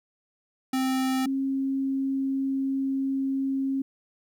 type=tone pair in turn; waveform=square / sine; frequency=261.6 / 269.7 Hz; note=C4 / C#4; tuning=0 / -47 cents; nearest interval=minor second; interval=53 cents; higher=second; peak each=-24 dBFS; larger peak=neither; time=0.73-1.26 / 1.26-3.82 s; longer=second; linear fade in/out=5 ms; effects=11-bit